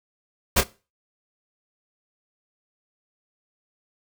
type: noise with echo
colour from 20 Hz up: pink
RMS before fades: -17 dBFS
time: 0.56-0.61 s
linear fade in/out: 10 ms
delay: 28 ms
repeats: 1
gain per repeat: -10 dB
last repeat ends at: 0.638 s
effects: noise-tail reverb RT60 0.3 s tail -18 dB re dry